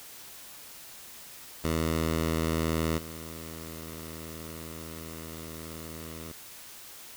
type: tone with level steps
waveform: 10% pulse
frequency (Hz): 80.7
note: E2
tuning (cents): -36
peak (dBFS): -18 / -32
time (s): 1.64-6.32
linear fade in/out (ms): 5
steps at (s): 2.97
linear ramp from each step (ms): 20
effects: white hiss -47 dBFS RMS until 7.16 s